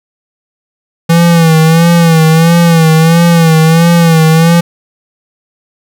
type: tone with vibrato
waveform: square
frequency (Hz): 164.81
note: E3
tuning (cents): 0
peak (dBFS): -4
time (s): 1.09-4.61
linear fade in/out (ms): 10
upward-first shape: sine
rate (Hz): 1.5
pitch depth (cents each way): 64
effects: none